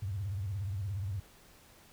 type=tone with vibrato; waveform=sine; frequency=98 Hz; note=G2; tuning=in tune; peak=-33 dBFS; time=0.02-1.2 s; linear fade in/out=5 ms; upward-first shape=sine; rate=17 Hz; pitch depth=170 cents each way; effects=pink hiss -59 dBFS RMS until 1.92 s